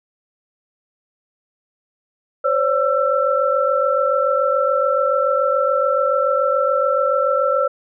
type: tone cluster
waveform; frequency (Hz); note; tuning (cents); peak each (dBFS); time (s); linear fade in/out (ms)
sine; 522 / 569 / 1338; C5 / C#5 / E6; -4 / +45 / +25; -19; 2.44-7.68; 10
effects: none